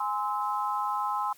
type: chord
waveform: sine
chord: Ab augmented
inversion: none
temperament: just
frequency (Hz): 830.6 / 1038.3 / 1297.8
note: Ab5 / C6 / E6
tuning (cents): 0 / -14 / -27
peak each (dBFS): -31 / -30 / -33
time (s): 0-1.33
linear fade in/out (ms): 5
effects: white hiss -57 dBFS RMS until 1.37 s + Opus 48 kbps